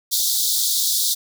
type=high-pass noise; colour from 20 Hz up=pink; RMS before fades=-20 dBFS; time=0.11-1.15 s; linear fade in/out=20 ms; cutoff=3500 Hz; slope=96 dB/octave; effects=none